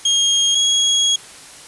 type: tone pair in turn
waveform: 30% pulse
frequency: 3248 / 3309 Hz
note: G#7 / G#7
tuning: -39 / -7 cents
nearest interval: unison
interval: 32 cents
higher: second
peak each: -10 dBFS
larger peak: neither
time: 0.05-0.55 / 0.55-1.16 s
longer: second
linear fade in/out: 5 ms
effects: white hiss -39 dBFS RMS until 1.67 s + resampled to 24000 Hz